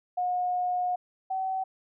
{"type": "tone pair in turn", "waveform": "sine", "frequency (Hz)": [722, 760], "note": ["F#5", "F#5"], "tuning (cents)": [-43, 46], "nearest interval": "minor second", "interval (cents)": 89, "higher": "second", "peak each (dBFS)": [-25, -27], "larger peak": "first", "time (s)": [[0.17, 0.96], [1.3, 1.64]], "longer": "first", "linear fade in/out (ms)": 10, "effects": []}